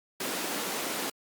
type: high-pass noise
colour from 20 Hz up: pink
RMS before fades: -33 dBFS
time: 0.2-1.1 s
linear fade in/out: 5 ms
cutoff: 220 Hz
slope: 24 dB/octave
effects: Opus 48 kbps